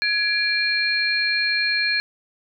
sine tone cluster, 1674 / 2368 / 4218 Hz, G#6 / D7 / C8, +13 / +14 / +13 cents, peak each -23 dBFS, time 0.02-2 s, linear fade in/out 0 ms, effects none

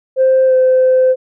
sine tone with pitch glide, 523.3 to 515.5 Hz, C5 to C5, 0 to -26 cents, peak -6 dBFS, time 0.16-1.16 s, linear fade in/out 50 ms, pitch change -26 cents, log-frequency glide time 0.46-0.54 s, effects tanh soft clip ceiling -4 dBFS

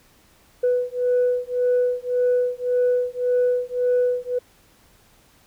sine beating tone pair, 493.9 / 495.7 Hz, B4 / B4, 0 / +6 cents, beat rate 1.8 Hz, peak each -20 dBFS, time 0.63-4.39 s, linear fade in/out 10 ms, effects tanh soft clip ceiling -13 dBFS + pink hiss -56 dBFS RMS until 5.46 s

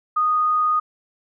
sine tone, 1238 Hz, D#6, 9 cents flat, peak -16 dBFS, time 0.16-0.8 s, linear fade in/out 10 ms, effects none

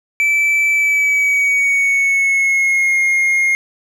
triangle tone with pitch glide, 2318 to 2138 Hz, D7 to C7, -23 to +37 cents, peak -10 dBFS, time 0.2-3.55 s, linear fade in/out 0 ms, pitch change -140 cents, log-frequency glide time 0.71-2.99 s, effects none

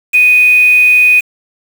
sine tone with quantisation, 2489 Hz, D#7, in tune, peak -4 dBFS, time 0.13-1.21 s, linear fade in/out 20 ms, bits 4, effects none

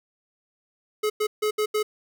square tone bursts at uneven times, 425.5 Hz, G#4, 42 cents sharp, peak -22 dBFS, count 5, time 1.03-1.1 / 1.2-1.27 / 1.42-1.51 / 1.58-1.66 / 1.74-1.83 s, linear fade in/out 10 ms, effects none

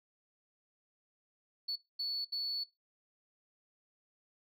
sine tone bursts at uneven times, 4435 Hz, C#8, in tune, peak -32 dBFS, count 3, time 1.68-1.76 / 1.99-2.25 / 2.32-2.64 s, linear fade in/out 10 ms, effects noise-tail reverb RT60 0.2 s tail -20 dB re dry + tanh soft clip ceiling -30 dBFS

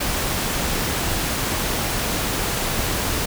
pink noise, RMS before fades -23 dBFS, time 0-3.26 s, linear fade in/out 10 ms, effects none

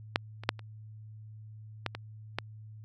clicks, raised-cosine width 0.3 ms, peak -8 / -26 / -7 / -30 / -14 / -21 / -14 dBFS, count 7, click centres 0.159 / 0.436 / 0.491 / 0.593 / 1.863 / 1.95 / 2.386 s, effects added 108 Hz sine -45 dBFS peak until 2.84 s

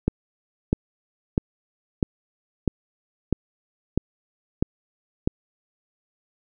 click train, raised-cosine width 3 ms, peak -6 dBFS, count 9, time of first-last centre 0.08-5.275 s, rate 1.54 Hz, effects none

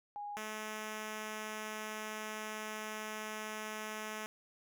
sine / 5% pulse tone pair in turn, 823 / 215.5 Hz, G#5 / A3, -16 / -36 cents, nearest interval octave + major seventh, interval 2320 cents, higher first, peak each -40 / -29 dBFS, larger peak second, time 0.16-0.37 / 0.37-4.26 s, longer second, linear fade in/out 0 ms, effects none

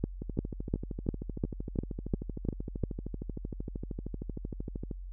two click trains, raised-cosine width 3 ms, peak -24 / -15 dBFS, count 62 / 9, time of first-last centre 0.22-4.912 / 0.04-2.837 s, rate 13 / 2.86 Hz, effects added 45 Hz sine -39 dBFS peak until 5.12 s

